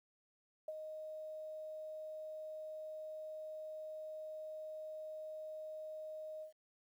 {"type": "tone with ADSR envelope", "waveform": "sine", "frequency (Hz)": 622.3, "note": "D#5", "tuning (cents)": 0, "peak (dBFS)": -38, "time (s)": [0.68, 6.53], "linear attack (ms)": 4, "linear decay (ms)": 35, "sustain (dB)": -6, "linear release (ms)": 110, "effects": ["12-bit"]}